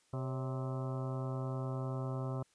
harmonic tone with a mistuned harmonic, 130 Hz, C3, 11 cents flat, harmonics 1 / 2 / 3 / 4 / 5 / 6 / 7 / 8 / 9 / 10, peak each -36 / -45 / -46 / -47 / -48 / -53 / -56 / -51 / -55 / -53 dBFS, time 0.13-2.43 s, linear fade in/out 5 ms, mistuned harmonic 4, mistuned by +74 cents, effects white hiss -71 dBFS RMS until 2.54 s + resampled to 22050 Hz

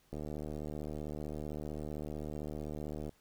click train, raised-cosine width 2 ms, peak -28 dBFS, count 225, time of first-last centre 0.13-3.093 s, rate 75.6 Hz, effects pink hiss -69 dBFS RMS until 3.2 s

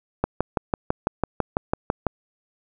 click train, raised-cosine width 1 ms, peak -6 dBFS, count 12, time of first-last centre 0.24-2.067 s, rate 6.02 Hz, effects none

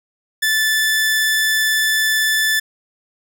sawtooth tone, 1751 Hz, A6, 9 cents flat, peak -11 dBFS, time 0.42-2.6 s, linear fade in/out 10 ms, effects none

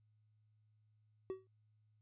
triangle tone with exponential decay, 379 Hz, F#4, 42 cents sharp, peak -34 dBFS, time 1.3-1.47 s, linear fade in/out 0 ms, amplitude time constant 36 ms, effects added 107 Hz sine -70 dBFS peak until 2.01 s + resampled to 8000 Hz

